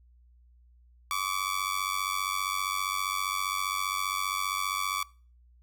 sawtooth tone with amplitude modulation, 1146 Hz, D6, 43 cents flat, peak -21 dBFS, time 1.11-5.03 s, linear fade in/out 0 ms, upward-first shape sine, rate 95.1 Hz, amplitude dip 80%, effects noise-tail reverb RT60 0.4 s tail -23 dB re dry + added 60 Hz sine -56 dBFS peak until 5.62 s

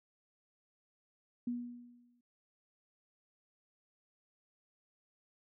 sine tone with exponential decay, 241.9 Hz, B3, 36 cents flat, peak -32 dBFS, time 1.47-2.21 s, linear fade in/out 5 ms, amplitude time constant 160 ms, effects none

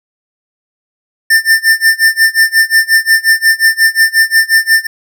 square tone with tremolo, 1793 Hz, A6, 32 cents sharp, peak -4 dBFS, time 1.3-4.87 s, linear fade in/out 5 ms, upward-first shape sine, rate 5.6 Hz, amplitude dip 95%, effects none

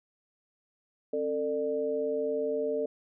sine tone cluster, 266.5 / 450 / 598 Hz, C4 / A4 / D5, +32 / +39 / +31 cents, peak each -37 / -29 / -33 dBFS, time 1.13-2.86 s, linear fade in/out 5 ms, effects none

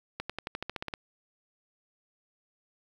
accelerating click train, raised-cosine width 0.3 ms, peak -18 dBFS, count 11, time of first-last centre 0.2-0.938 s, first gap 96 ms, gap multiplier 0.94, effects 8-bit

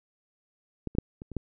clicks, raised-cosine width 3 ms, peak -19 / -24 / -8 / -27 / -28 / -17 dBFS, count 6, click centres 0.873 / 0.951 / 0.985 / 1.219 / 1.317 / 1.367 s, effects none

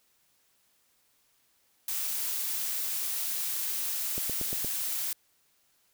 blue noise, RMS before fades -32 dBFS, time 1.88-5.13 s, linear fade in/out 2 ms
click train, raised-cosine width 2 ms, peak -24 dBFS, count 5, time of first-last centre 4.18-4.646 s, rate 8.58 Hz
effects white hiss -69 dBFS RMS until 5.93 s

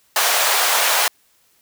pink high-pass noise, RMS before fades -17 dBFS, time 0.16-1.08 s, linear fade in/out 2 ms, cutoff 630 Hz, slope 24 dB/octave, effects white hiss -59 dBFS RMS until 1.61 s

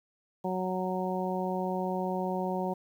harmonic tone, 185 Hz, F#3, in tune, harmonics 1 / 2 / 3 / 4 / 5, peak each -33 / -35 / -36 / -36 / -37 dBFS, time 0.44-2.74 s, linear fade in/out 10 ms, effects 10-bit

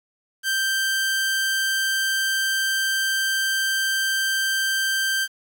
sawtooth tone, 1568 Hz, G6, in tune, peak -17 dBFS, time 0.43-5.28 s, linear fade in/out 50 ms, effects 8-bit

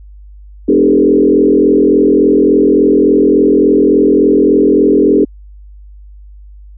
sine tone with frequency modulation, 349.2 Hz, F4, in tune, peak -5 dBFS, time 0.68-5.25 s, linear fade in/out 10 ms, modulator 43.5 Hz, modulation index 2.3, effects added 50 Hz sine -32 dBFS peak until 6.77 s

